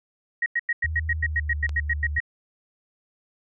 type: tone bursts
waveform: sine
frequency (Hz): 1889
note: A#6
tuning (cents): +22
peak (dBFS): -20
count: 14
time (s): 0.42-2.203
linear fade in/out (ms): 5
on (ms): 41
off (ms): 93
type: tone with pitch glide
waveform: sine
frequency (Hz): 79.2 to 73.9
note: D#2 to D2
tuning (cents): +31 to +11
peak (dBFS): -26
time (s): 0.84-2.19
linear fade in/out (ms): 5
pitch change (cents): -120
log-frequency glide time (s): 1.14-1.56
type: click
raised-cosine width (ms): 0.2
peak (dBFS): -20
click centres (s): 1.693
effects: none